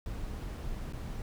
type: noise with dropouts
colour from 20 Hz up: brown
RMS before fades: -38 dBFS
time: 0.06-1.22 s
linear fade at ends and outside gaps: 1 ms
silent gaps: 0.925-0.933 s
effects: none